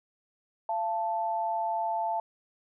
sine tone pair together, 683.3 / 880 Hz, F5 / A5, -38 / 0 cents, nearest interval major third, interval 438 cents, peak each -31 / -29 dBFS, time 0.69-2.2 s, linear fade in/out 2 ms, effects none

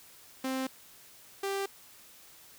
sawtooth tone pair in turn, 262.6 / 393.5 Hz, C4 / G4, +6 / +7 cents, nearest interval perfect fifth, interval 701 cents, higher second, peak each -27 dBFS, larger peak neither, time 0.44-0.67 / 1.43-1.66 s, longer neither, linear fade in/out 5 ms, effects white hiss -55 dBFS RMS until 2.58 s

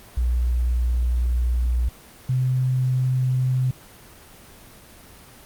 sine tone pair in turn, 60.6 / 128.41 Hz, B1 / C3, -32 / -32 cents, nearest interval octave + minor second, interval 1300 cents, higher second, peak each -18 dBFS, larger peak neither, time 0.17-1.89 / 2.29-3.71 s, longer first, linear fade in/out 5 ms, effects pink hiss -46 dBFS RMS until 5.45 s + Opus 24 kbps

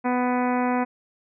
harmonic tone, 248.5 Hz, B3, 11 cents sharp, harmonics 1 / 2 / 3 / 4 / 5 / 6 / 7 / 8 / 9 / 10, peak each -23 / -29 / -27 / -29 / -37 / -36 / -40 / -38 / -41 / -42 dBFS, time 0.04-0.85 s, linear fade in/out 20 ms, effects none

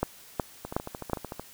two click trains, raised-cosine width 1 ms, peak -11 / -21 dBFS, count 4 / 11, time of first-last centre 0.03-1.133 / 0.65-1.396 s, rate 2.72 / 13.4 Hz, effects white hiss -51 dBFS RMS until 1.53 s

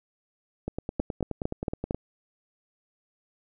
two click trains, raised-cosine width 2 ms, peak -17 / -13 dBFS, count 13 / 5, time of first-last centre 0.68-1.946 / 1-1.909 s, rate 9.48 / 4.4 Hz, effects none

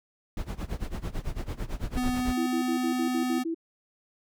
brown noise with tremolo, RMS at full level -29 dBFS, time 0.37-2.33 s, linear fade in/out 2 ms, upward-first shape sine, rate 9 Hz, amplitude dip 90%
square tone with pitch glide, 250 to 252.2 Hz, B3 to B3, +21 to +36 cents, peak -27 dBFS, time 1.96-3.44 s, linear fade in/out 20 ms, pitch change +15 cents, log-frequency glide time 2.16-2.48 s
sine tone bursts, 329.6 Hz, E4, in tune, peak -27 dBFS, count 8, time 2.37-3.546 s, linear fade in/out 10 ms, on 98 ms, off 56 ms
effects none

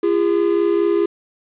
triangle tone pair together, 341.5 / 406.1 Hz, F4 / G#4, -39 / -39 cents, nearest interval minor third, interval 300 cents, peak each -15 dBFS, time 0.03-1.06 s, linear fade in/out 5 ms, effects resampled to 8000 Hz + 7-bit

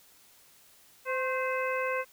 harmonic tone with a mistuned harmonic, 516 Hz, C5, 24 cents flat, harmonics 1 / 2 / 3 / 4 / 5, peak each -31 / -34 / -36 / -37 / -38 dBFS, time 1.05-2.05 s, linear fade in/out 50 ms, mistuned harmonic 2, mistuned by +55 cents, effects white hiss -59 dBFS RMS until 2.12 s

